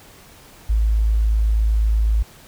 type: tone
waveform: sine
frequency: 54.1 Hz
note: A1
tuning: 29 cents flat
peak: -14 dBFS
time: 0.69-2.23 s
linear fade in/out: 10 ms
effects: pink hiss -46 dBFS RMS until 2.47 s